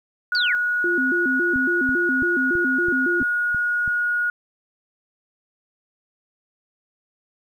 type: tone with pitch glide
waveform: sine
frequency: 1456 to 1445.9 Hz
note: F#6 to F#6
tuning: -28 to -40 cents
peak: -19 dBFS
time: 0.32-4.3 s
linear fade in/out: 2 ms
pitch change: -12 cents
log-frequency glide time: 1.65-3.15 s
type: linear sweep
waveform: sine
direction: down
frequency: 4743 to 1418 Hz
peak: -21 dBFS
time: 0.35-0.55 s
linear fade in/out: 0 ms
type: tone with vibrato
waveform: sine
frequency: 301.6 Hz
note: D4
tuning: 46 cents sharp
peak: -22 dBFS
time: 0.84-3.23 s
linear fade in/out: 2 ms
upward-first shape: square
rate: 3.6 Hz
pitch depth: 250 cents each way
type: click train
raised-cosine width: 5 ms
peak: -23 dBFS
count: 8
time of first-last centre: 1.56-3.878 s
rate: 3.02 Hz
effects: 9-bit